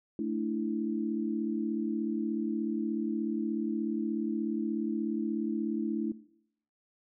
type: chord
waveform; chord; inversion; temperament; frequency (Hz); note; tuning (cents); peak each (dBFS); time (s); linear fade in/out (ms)
sine; A suspended fourth; none; just; 220 / 293.3 / 330; A3 / D4 / E4; 0 / -2 / +2; -34; 0.19-6.12; 2
effects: noise-tail reverb RT60 0.7 s tail -18 dB re dry